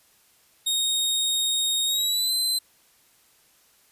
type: tone with pitch glide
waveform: sawtooth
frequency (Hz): 3729 to 4067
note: A#7 to C8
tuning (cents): 0 to -50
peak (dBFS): -19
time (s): 0.66-2.59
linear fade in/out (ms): 10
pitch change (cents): +150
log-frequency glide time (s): 1.86-2.33
effects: white hiss -60 dBFS RMS until 3.91 s + resampled to 32000 Hz